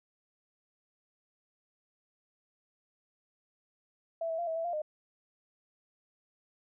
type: tone with pitch steps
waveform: sine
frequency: 662 / 651 / 689 / 648 / 660 / 696 / 611 Hz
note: E5 / E5 / F5 / E5 / E5 / F5 / D#5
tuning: +7 / -22 / -24 / -30 / +2 / -6 / -32 cents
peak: -31 dBFS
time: 4.21-4.819 s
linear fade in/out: 5 ms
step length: 87 ms
effects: none